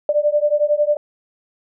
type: beating tone pair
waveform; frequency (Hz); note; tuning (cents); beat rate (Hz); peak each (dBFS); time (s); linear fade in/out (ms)
sine; 587.3 / 598.3; D5 / D5; 0 / +32; 11; -17; 0.09-0.97; 2
effects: none